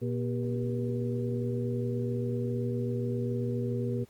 harmonic tone with a mistuned harmonic, 120 Hz, B2, 49 cents flat, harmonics 1 / 2 / 3 / 4, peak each -31 / -34 / -36 / -37 dBFS, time 0.01-4.05 s, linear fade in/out 20 ms, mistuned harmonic 3, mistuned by +150 cents, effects pink hiss -63 dBFS RMS until 4.09 s + Opus 24 kbps

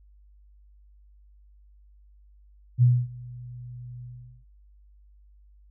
sine tone with ADSR envelope, 122.9 Hz, B2, 8 cents flat, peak -13 dBFS, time 2.78-4.45 s, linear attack 43 ms, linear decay 250 ms, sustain -24 dB, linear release 420 ms, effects added 50 Hz sine -52 dBFS peak until 5.7 s

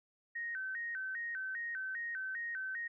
sine tone with vibrato, 1694 Hz, G#6, 34 cents sharp, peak -37 dBFS, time 0.35-2.88 s, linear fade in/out 10 ms, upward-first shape square, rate 2.5 Hz, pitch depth 170 cents each way, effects none

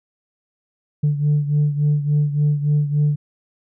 sine beating tone pair, 146.83 / 150.33 Hz, D3 / D3, 0 / +41 cents, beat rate 3.5 Hz, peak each -15 / -20 dBFS, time 1.03-3.16 s, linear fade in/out 10 ms, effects tanh soft clip ceiling -11 dBFS

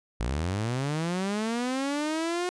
sawtooth linear sweep, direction up, 51.91 to 362.7 Hz, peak -23 dBFS, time 0.2-2.49 s, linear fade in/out 0 ms, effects resampled to 22050 Hz

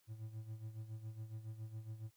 triangle tone with tremolo, 110 Hz, A2, in tune, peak -40 dBFS, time 0.07-2.11 s, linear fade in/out 50 ms, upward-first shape sine, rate 7.2 Hz, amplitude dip 70%, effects white hiss -75 dBFS RMS until 2.16 s

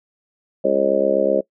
harmonic tone, 68 Hz, C#2, 33 cents flat, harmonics 3 / 4 / 5 / 6 / 7 / 8 / 9, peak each -27 / -28 / -25 / -23 / -27 / -17 / -21 dBFS, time 0.64-1.41 s, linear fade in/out 10 ms, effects noise-tail reverb RT60 0.1 s tail -22 dB re dry

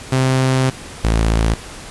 sawtooth tone pair in turn, 130.81 / 55.41 Hz, C3 / A1, 0 / +13 cents, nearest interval octave + minor third, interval 1487 cents, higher first, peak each -9 dBFS, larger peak neither, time 0.12-0.7 / 1.04-1.54 s, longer first, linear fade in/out 5 ms, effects pink hiss -34 dBFS RMS until 1.9 s + resampled to 24000 Hz

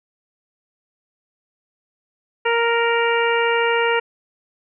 harmonic tone, 466.2 Hz, A#4, in tune, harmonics 1 / 2 / 3 / 4 / 5 / 6, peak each -19 / -22 / -24 / -25 / -26 / -27 dBFS, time 2.45-4 s, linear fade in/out 10 ms, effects none

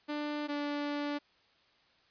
sawtooth tone pair in turn, 296.3 / 290.7 Hz, D4 / D4, +15 / -18 cents, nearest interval unison, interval 33 cents, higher first, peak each -30 / -29 dBFS, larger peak second, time 0.08-0.48 / 0.48-1.19 s, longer second, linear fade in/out 20 ms, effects white hiss -67 dBFS RMS until 2.1 s + resampled to 11025 Hz

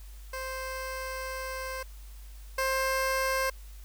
15% pulse tone pair in turn, 523.3 / 528.5 Hz, C5 / C5, 0 / +17 cents, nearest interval unison, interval 17 cents, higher second, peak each -28 / -20 dBFS, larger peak second, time 0.33-1.83 / 2.58-3.5 s, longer first, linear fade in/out 5 ms, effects added 50 Hz sine -43 dBFS peak until 3.84 s + white hiss -57 dBFS RMS until 3.84 s

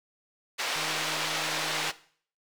white band-pass noise, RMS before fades -31 dBFS, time 0.58-1.92 s, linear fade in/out 20 ms, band 500 to 4000 Hz, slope 12 dB/octave
click train, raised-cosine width 1 ms, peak -29 dBFS, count 178, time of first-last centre 0.76-1.895 s, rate 156 Hz
effects noise-tail reverb RT60 0.5 s tail -17 dB re dry

